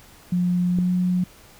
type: tone with pitch glide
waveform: sine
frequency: 178.1 to 180.69 Hz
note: F3 to F#3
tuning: +34 to -41 cents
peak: -18 dBFS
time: 0.32-1.24 s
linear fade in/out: 5 ms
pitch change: +25 cents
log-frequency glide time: 0.71-0.9 s
type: click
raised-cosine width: 3 ms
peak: -17 dBFS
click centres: 0.787 s
effects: pink hiss -49 dBFS RMS until 1.59 s